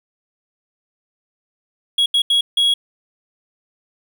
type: tone bursts at uneven times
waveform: triangle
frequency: 3322 Hz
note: G#7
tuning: in tune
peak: -11 dBFS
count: 4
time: 1.98-2.06 / 2.14-2.22 / 2.3-2.41 / 2.57-2.74 s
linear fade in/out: 5 ms
effects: 8-bit